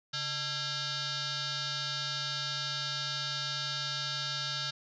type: tone with frequency modulation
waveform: sine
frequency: 140.9 Hz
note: C#3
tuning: 29 cents sharp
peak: -32 dBFS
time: 0.13-4.71 s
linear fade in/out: 10 ms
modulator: 749 Hz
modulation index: 6.7
effects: none